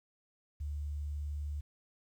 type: tone with vibrato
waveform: sine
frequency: 73.42 Hz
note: D2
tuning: in tune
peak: -35 dBFS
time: 0.6-1.61 s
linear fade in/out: 10 ms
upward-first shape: sine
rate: 20 Hz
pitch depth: 25 cents each way
effects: 11-bit